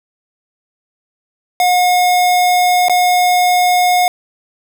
square tone with dropouts, 721 Hz, F#5, 45 cents flat, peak -10 dBFS, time 1.6-4.08 s, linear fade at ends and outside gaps 1 ms, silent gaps 2.884-2.896 s, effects none

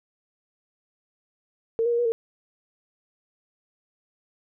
sine tone with pitch steps, 455.2 / 475 / 470.8 / 480.9 / 455.7 Hz, A#4 / A#4 / A#4 / B4 / A#4, -41 / +33 / +17 / -46 / -39 cents, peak -20 dBFS, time 1.79-2.12 s, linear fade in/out 0 ms, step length 66 ms, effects none

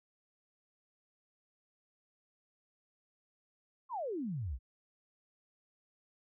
sine exponential sweep, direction down, 1121 to 53.8 Hz, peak -35 dBFS, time 3.89-4.59 s, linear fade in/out 50 ms, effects none

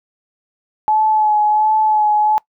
sine tone with vibrato, 855 Hz, A5, 50 cents flat, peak -11 dBFS, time 0.88-2.38 s, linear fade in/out 0 ms, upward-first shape sine, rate 1.4 Hz, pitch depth 25 cents each way, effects noise-tail reverb RT60 0.1 s tail -23 dB re dry

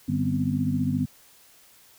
sine tone cluster, 99.3 / 149.9 / 194.9 / 247.7 / 262.6 Hz, G2 / D3 / G3 / B3 / C4, +23 / +36 / -10 / +5 / +6 cents, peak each -31 / -28 / -31 / -26 / -31 dBFS, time 0.08-1.06 s, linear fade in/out 10 ms, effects white hiss -55 dBFS RMS until 1.98 s

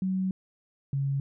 sine tone pair in turn, 188.2 / 138.16 Hz, F#3 / C#3, +30 / -5 cents, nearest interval perfect fourth, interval 535 cents, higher first, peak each -25 / -25 dBFS, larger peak neither, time 0.02-0.31 / 0.93-1.2 s, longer first, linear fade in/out 2 ms, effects none

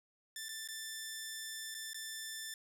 10% pulse tone with dropouts, 1770 Hz, A6, 10 cents sharp, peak -33 dBFS, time 0.36-2.54 s, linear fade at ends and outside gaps 2 ms, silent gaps 0.485-0.49 / 0.676-0.686 / 1.744-1.748 / 1.933-1.944 s, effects none

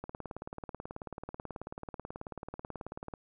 click train, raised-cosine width 1 ms, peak -26 dBFS, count 58, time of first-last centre 0.04-3.138 s, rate 18.4 Hz, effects none

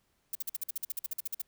violet noise bursts, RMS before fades -34 dBFS, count 16, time 0.33-1.418 s, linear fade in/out 5 ms, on 23 ms, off 48 ms, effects pink hiss -74 dBFS RMS until 1.47 s

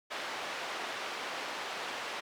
pink band-pass noise, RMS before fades -39 dBFS, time 0.1-2.21 s, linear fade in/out 20 ms, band 580 to 3800 Hz, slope 12 dB/octave, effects none

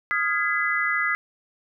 sine chord, F half-diminished seventh, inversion third, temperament equal with one note detuned, 1244.5 / 1396.9 / 1661.2 / 2015 Hz, Eb6 / F6 / Ab6 / Cb7, 0 / 0 / 0 / +34 cents, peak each -28 / -29 / -27 / -24 dBFS, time 0.11-1.15 s, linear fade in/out 0 ms, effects none

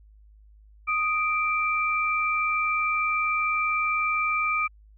sine tone pair together, 1244.3 / 2349 Hz, D#6 / D7, 0 / 0 cents, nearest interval major seventh, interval 1100 cents, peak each -25 dBFS, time 0.87-4.68 s, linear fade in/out 20 ms, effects added 52 Hz sine -50 dBFS peak until 4.97 s

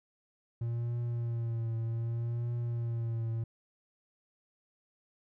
triangle tone with vibrato, 116.54 Hz, A#2, in tune, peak -29 dBFS, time 0.61-3.44 s, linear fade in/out 5 ms, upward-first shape triangle, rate 0.65 Hz, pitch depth 45 cents each way, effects none

